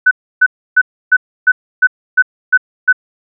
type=tone bursts; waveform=sine; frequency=1503 Hz; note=F#6; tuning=27 cents sharp; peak=-4 dBFS; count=9; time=0.06-2.928 s; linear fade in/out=10 ms; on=52 ms; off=300 ms; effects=none